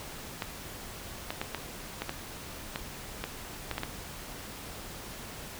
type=clicks; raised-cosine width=0.3 ms; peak=-16 dBFS; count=11; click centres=0.422 / 1.305 / 1.415 / 1.547 / 2.02 / 2.094 / 2.759 / 3.24 / 3.713 / 3.781 / 3.834 s; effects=pink hiss -43 dBFS RMS until 5.59 s